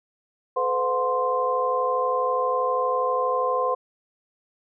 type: tone cluster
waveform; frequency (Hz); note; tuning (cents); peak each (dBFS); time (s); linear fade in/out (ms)
sine; 435.6 / 508 / 721 / 1045; A4 / B4 / F#5 / C6; -17 / +49 / -45 / -2; -32 / -24 / -30 / -24; 0.56-3.75; 10
effects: none